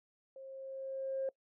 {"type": "tone with level ramp", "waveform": "sine", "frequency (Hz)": 535, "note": "C5", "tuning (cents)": 38, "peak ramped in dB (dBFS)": [-47, -31], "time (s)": [0.36, 1.29], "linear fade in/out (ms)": 2, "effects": ["noise-tail reverb RT60 0.1 s tail -23 dB re dry", "tanh soft clip ceiling -28 dBFS"]}